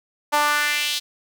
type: tone with high-pass filter sweep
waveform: sawtooth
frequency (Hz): 294.9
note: D4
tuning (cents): +7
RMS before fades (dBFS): -21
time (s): 0.32-1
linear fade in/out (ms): 20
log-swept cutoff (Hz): 810 to 3900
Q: 2.4
effects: none